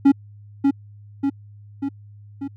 triangle tone with echo, 277.2 Hz, C#4, in tune, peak -7 dBFS, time 0.05-0.12 s, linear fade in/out 10 ms, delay 590 ms, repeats 4, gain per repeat -4 dB, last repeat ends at 2.48 s, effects added 103 Hz sine -41 dBFS peak until 2.56 s

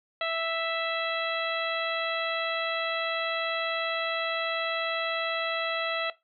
harmonic tone, 659.3 Hz, E5, in tune, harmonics 1 / 2 / 3 / 4 / 5 / 6, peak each -30 / -33 / -35 / -36 / -37 / -38 dBFS, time 0.21-6.1 s, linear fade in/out 2 ms, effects noise-tail reverb RT60 0.2 s tail -17 dB re dry

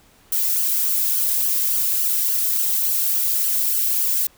violet noise with flanger, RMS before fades -20 dBFS, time 0.32-4.27 s, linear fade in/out 5 ms, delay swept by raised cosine 0.65 to 1.95 ms, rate 3.5 Hz, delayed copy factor +0.6, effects pink hiss -54 dBFS RMS until 4.37 s

